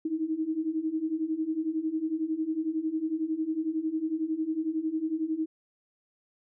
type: beating tone pair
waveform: sine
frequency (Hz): 310.2 / 321.2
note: D#4 / E4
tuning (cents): -5 / -45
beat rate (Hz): 11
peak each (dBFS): -32 / -29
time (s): 0.05-5.46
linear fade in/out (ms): 5
effects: none